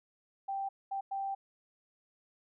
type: tone bursts at uneven times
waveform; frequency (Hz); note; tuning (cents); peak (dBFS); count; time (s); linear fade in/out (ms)
sine; 784; G5; 0; -33; 3; 0.48-0.69 / 0.91-1.01 / 1.11-1.35; 10
effects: none